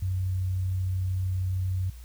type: tone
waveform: sine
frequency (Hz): 93.1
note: F#2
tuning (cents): +11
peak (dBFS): -25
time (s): 0.02-1.9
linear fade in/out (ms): 5
effects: added 60 Hz sine -41 dBFS peak until 2.04 s + white hiss -56 dBFS RMS until 2.04 s